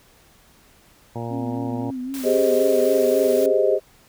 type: harmonic tone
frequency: 117.3 Hz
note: A#2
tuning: 11 cents sharp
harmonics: 1 / 2 / 3 / 4 / 5 / 6 / 7 / 8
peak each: -30 / -33 / -35 / -36 / -37 / -38 / -38 / -39 dBFS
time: 1.15-1.91 s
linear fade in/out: 10 ms
type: tone with vibrato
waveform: sine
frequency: 261.6 Hz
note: C4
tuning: in tune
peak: -26 dBFS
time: 1.29-3.53 s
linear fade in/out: 50 ms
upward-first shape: sine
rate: 3.8 Hz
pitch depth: 77 cents each way
type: noise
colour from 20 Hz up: white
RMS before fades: -36 dBFS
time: 2.14-3.46 s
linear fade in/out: 0 ms
type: chord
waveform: sine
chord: Ab major seventh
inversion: third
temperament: equal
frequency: 392 / 415.3 / 523.3 / 622.3 Hz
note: G4 / Ab4 / C5 / Eb5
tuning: 0 / 0 / 0 / 0 cents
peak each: -21 dBFS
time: 2.23-3.8 s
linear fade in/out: 50 ms
effects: pink hiss -54 dBFS RMS until 4.08 s